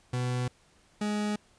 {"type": "tone pair in turn", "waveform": "40% pulse", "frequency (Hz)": [124.6, 209.1], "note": ["B2", "G#3"], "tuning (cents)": [16, 12], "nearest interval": "major sixth", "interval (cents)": 896, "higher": "second", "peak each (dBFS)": [-27, -27], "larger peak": "neither", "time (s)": [[0.13, 0.48], [1.01, 1.36]], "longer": "neither", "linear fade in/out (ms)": 5, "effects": ["pink hiss -63 dBFS RMS until 1.58 s", "resampled to 22050 Hz"]}